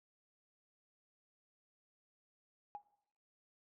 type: tone with exponential decay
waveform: sine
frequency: 823 Hz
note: G#5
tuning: 16 cents flat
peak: -38 dBFS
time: 2.75-2.83 s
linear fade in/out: 0 ms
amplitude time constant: 16 ms
effects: noise-tail reverb RT60 0.8 s tail -20 dB re dry + tanh soft clip ceiling -34 dBFS